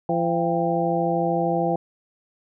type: harmonic tone with a mistuned harmonic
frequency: 170 Hz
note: F3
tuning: 46 cents flat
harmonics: 1 / 2 / 3 / 4 / 5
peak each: -26 / -26 / -26 / -26 / -26 dBFS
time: 0.09-1.76 s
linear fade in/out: 2 ms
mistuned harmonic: 5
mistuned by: -120 cents
effects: none